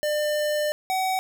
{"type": "tone pair in turn", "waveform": "square", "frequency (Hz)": [599, 754.7], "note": ["D5", "F#5"], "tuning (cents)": [34, 34], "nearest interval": "major third", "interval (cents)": 400, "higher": "second", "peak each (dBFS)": -23, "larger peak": "neither", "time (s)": [[0.03, 0.72], [0.9, 1.19]], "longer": "first", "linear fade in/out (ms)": 0, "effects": []}